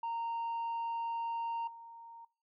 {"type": "tone with level steps", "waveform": "sine", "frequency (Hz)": 925, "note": "A#5", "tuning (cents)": -14, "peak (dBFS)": [-32, -49], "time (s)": [0.03, 2.25], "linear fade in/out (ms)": 5, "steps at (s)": 1.67, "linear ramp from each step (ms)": 5, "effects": ["noise-tail reverb RT60 0.4 s tail -23 dB re dry", "tanh soft clip ceiling -33 dBFS"]}